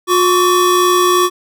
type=tone pair together; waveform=square; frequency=358.1 / 1137 Hz; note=F4 / C#6; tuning=+43 / +44 cents; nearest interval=octave + minor sixth; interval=2001 cents; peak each=-13 dBFS; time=0.07-1.3 s; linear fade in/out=50 ms; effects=none